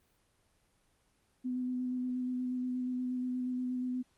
sine tone with vibrato, 251.6 Hz, B3, 32 cents sharp, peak -32 dBFS, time 1.44-4.03 s, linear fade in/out 20 ms, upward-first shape square, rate 8.4 Hz, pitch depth 11 cents each way, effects pink hiss -72 dBFS RMS until 4.17 s + Opus 24 kbps

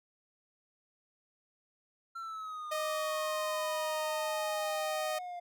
triangle exponential sweep, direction down, 1361 to 698.5 Hz, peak -37 dBFS, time 2.15-5.4 s, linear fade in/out 10 ms
sawtooth tone, 620 Hz, D#5, 6 cents flat, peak -29 dBFS, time 2.71-5.19 s, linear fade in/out 10 ms
effects none

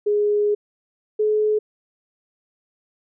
sine tone pair in turn, 415.3 / 426.5 Hz, G#4 / G#4, 0 / +46 cents, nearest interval unison, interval 46 cents, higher second, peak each -16 dBFS, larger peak neither, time 0.06-0.55 / 1.19-1.59 s, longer first, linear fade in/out 10 ms, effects none

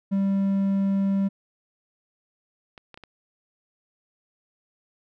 triangle tone, 196 Hz, G3, in tune, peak -18 dBFS, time 0.11-1.29 s, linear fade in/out 20 ms
clicks, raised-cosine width 0.3 ms, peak -27 dBFS, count 4, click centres 2.778 / 2.943 / 2.975 / 3.037 s
effects none

